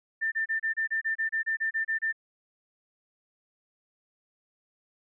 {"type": "tone bursts", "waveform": "sine", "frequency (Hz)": 1789, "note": "A6", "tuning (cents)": 28, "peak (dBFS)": -25, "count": 14, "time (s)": [0.21, 2.127], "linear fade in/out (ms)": 20, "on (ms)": 110, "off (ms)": 29, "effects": []}